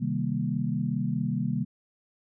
sine chord, C minor seventh, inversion none, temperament equal, 130.81 / 155.56 / 196 / 233.1 Hz, C3 / Eb3 / G3 / Bb3, 0 / 0 / 0 / 0 cents, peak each -31 dBFS, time 0-1.65 s, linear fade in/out 20 ms, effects none

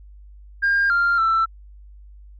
sine tone with pitch steps, 1608 / 1393 / 1333 Hz, G6 / F6 / E6, +44 / -5 / +19 cents, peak -14 dBFS, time 0.62-1.46 s, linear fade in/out 20 ms, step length 280 ms, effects tanh soft clip ceiling -13 dBFS + added 50 Hz sine -41 dBFS peak until 2.39 s

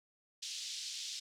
pink band-pass noise, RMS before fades -43 dBFS, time 0.42-1.2 s, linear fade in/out 10 ms, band 3400 to 6700 Hz, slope 24 dB/octave, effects none

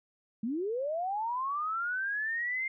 sine linear sweep, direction up, 207.7 to 2120 Hz, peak -30 dBFS, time 0.43-2.68 s, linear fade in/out 5 ms, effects none

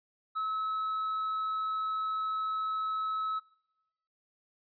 triangle tone with hard clipping, 1293 Hz, E6, 34 cents flat, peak -29 dBFS, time 0.35-3.4 s, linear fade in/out 20 ms, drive 1 dB, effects noise-tail reverb RT60 1.0 s tail -22 dB re dry + resampled to 11025 Hz

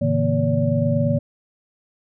sine tone cluster, 109.9 / 138.1 / 159 / 235.5 / 572 Hz, A2 / C#3 / D#3 / A#3 / D5, -2 / -6 / +38 / +18 / -46 cents, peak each -23 dBFS, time 0.01-1.19 s, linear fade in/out 10 ms, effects none

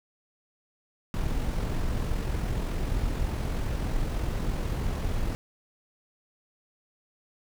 brown noise with amplitude modulation, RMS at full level -27 dBFS, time 1.14-5.35 s, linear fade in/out 0 ms, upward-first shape sine, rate 43.3 Hz, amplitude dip 30%, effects none

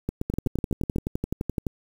two click trains, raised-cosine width 3 ms, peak -13 / -13 dBFS, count 17 / 8, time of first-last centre 0.3-1.668 / 0.09-0.961 s, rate 11.7 / 8.04 Hz, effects 7-bit

